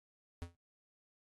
square tone with exponential decay, 86 Hz, F2, 26 cents flat, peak -37 dBFS, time 0.42-0.55 s, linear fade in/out 0 ms, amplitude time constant 28 ms, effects AAC 32 kbps

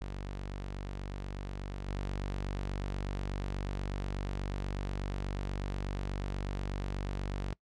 sawtooth tone with level steps, 48.23 Hz, G1, 27 cents flat, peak -34 / -30 dBFS, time 0.01-7.53 s, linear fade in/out 0 ms, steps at 1.87 s, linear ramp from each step 20 ms, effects noise-tail reverb RT60 0.1 s tail -24 dB re dry + low-pass 6000 Hz 12 dB/octave

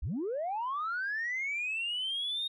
sine linear sweep, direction up, 41.3 to 3729 Hz, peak -30 dBFS, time 0.02-2.48 s, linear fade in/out 10 ms, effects tanh soft clip ceiling -28 dBFS

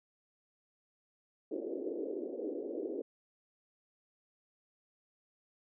white band-pass noise, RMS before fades -39 dBFS, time 1.51-3.02 s, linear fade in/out 5 ms, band 280 to 500 Hz, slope 48 dB/octave, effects none

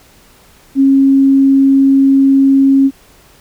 sine tone, 271.9 Hz, C#4, 33 cents flat, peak -5 dBFS, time 0.75-2.91 s, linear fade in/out 50 ms, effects pink hiss -45 dBFS RMS until 3.4 s

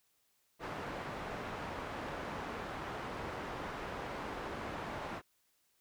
white low-pass noise, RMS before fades -42 dBFS, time 0.59-5.22 s, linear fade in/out 50 ms, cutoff 1200 Hz, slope 12 dB/octave, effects white hiss -75 dBFS RMS until 5.8 s

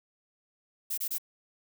violet noise bursts, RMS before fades -32 dBFS, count 3, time 0.9-1.183 s, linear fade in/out 10 ms, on 77 ms, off 26 ms, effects none

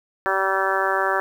harmonic tone, 192.4 Hz, G3, 32 cents flat, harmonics 2 / 3 / 4 / 5 / 6 / 7 / 8 / 9, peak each -27 / -27 / -27 / -27 / -27 / -27 / -27 / -27 dBFS, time 0.26-1.2 s, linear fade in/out 0 ms, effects 8-bit

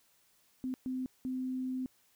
sine tone bursts at uneven times, 257.4 Hz, C4, 28 cents flat, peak -33 dBFS, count 3, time 0.64-0.74 / 0.86-1.06 / 1.25-1.86 s, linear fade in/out 0 ms, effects white hiss -69 dBFS RMS until 2.15 s

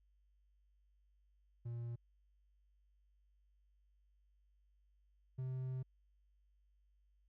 triangle tone pair in turn, 118.2 / 129.47 Hz, A#2 / C3, +24 / -18 cents, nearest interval major second, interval 158 cents, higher second, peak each -39 / -37 dBFS, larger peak second, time 1.65-1.96 / 5.38-5.83 s, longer second, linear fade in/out 10 ms, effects added 50 Hz sine -70 dBFS peak until 7.28 s

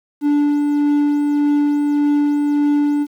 triangle tone with tremolo, 291.6 Hz, D4, 12 cents flat, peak -10 dBFS, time 0.21-3.07 s, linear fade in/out 50 ms, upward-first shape sine, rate 1.7 Hz, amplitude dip 25%, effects 8-bit

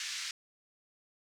white band-pass noise, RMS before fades -39 dBFS, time 0-0.31 s, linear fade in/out 2 ms, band 1600 to 6400 Hz, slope 24 dB/octave, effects none

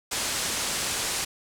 white low-pass noise, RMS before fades -29 dBFS, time 0.11-1.25 s, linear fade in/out 10 ms, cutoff 9600 Hz, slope 24 dB/octave, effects none

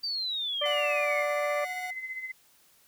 sine exponential sweep, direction down, 4699 to 2093 Hz, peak -29 dBFS, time 0.03-1.23 s, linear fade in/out 10 ms
harmonic tone, 587.3 Hz, D5, in tune, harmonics 1 / 2 / 3 / 4, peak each -28 / -34 / -41 / -41 dBFS, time 0.61-1.65 s, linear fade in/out 10 ms
sine tone with tremolo, 2049 Hz, C7, 37 cents flat, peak -32 dBFS, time 0.63-2.32 s, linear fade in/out 10 ms, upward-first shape sine, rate 15 Hz, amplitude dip 60%
45% pulse tone, 732 Hz, F#5, 19 cents flat, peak -36 dBFS, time 0.65-1.91 s, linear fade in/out 10 ms
effects white hiss -62 dBFS RMS until 2.87 s

